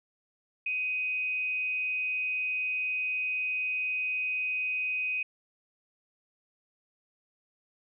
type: tone with frequency modulation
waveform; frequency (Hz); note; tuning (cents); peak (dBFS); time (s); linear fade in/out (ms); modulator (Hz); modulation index
sine; 2508; D#7; +13; -28; 0.66-5.23; 5; 249; 0.22
effects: none